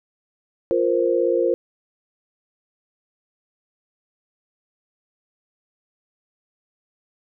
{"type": "chord", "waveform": "sine", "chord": "F suspended fourth", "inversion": "none", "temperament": "equal", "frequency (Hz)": [349.2, 466.2, 523.3], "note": ["F4", "Bb4", "C5"], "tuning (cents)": [0, 0, 0], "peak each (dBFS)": -21, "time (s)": [0.71, 1.54], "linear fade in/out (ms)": 0, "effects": []}